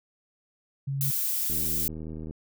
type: tone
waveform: sine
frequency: 137.6 Hz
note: C#3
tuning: 12 cents flat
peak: -27 dBFS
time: 0.87-1.11 s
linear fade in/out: 10 ms
type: noise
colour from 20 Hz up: violet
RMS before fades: -28 dBFS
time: 1.01-1.88 s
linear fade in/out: 0 ms
type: click train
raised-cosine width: 3 ms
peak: -26 dBFS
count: 65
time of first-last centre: 1.5-2.309 s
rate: 79.1 Hz
effects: none